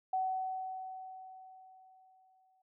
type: tone with exponential decay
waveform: sine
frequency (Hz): 753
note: F#5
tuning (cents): +30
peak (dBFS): -29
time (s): 0.13-2.62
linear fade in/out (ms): 5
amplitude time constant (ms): 540
effects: none